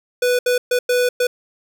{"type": "tone bursts at uneven times", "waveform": "square", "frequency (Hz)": 493.9, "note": "B4", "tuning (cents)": 0, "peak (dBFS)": -15, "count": 5, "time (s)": [[0.22, 0.39], [0.46, 0.58], [0.71, 0.79], [0.89, 1.09], [1.2, 1.27]], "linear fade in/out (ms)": 5, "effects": []}